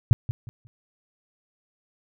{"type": "tone with echo", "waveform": "sine", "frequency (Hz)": 116.3, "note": "A#2", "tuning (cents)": -4, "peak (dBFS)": -10, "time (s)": [0.11, 0.13], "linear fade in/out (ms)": 0, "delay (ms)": 180, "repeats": 3, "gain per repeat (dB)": -12, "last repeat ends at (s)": 0.67, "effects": []}